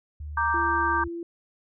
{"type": "tone with pitch glide", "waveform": "sine", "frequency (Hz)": [74.5, 73.47], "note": ["D2", "D2"], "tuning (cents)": [25, 1], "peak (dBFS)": -33, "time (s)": [0.2, 1.08], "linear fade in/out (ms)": 5, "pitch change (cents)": -24, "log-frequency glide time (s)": [0.8, 0.85]}
{"type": "chord", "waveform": "sine", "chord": "G minor", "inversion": "first", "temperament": "equal", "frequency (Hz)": [932.3, 1174.7, 1568], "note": ["Bb5", "D6", "G6"], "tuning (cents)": [0, 0, 0], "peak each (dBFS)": -26, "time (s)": [0.37, 1.04], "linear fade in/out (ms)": 5}
{"type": "tone", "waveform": "sine", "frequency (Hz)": 339.5, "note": "F4", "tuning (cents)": -49, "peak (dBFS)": -31, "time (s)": [0.54, 1.23], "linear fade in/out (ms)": 2}
{"effects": []}